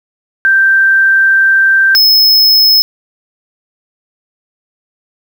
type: tone pair in turn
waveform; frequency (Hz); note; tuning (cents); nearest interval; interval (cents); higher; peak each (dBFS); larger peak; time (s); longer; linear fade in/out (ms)
sine / square; 1568 / 5185; G6 / E8; 0 / -29; octave + major sixth; 2071; second; -5; neither; 0.45-1.95 / 1.95-2.82; first; 0
effects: 7-bit